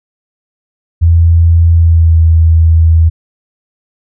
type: tone with pitch glide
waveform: sine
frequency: 83.7 to 81.55 Hz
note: E2 to E2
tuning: +27 to -18 cents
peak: -3 dBFS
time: 1.01-3.1 s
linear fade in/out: 20 ms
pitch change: -45 cents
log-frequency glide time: 1.75-2.16 s
effects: none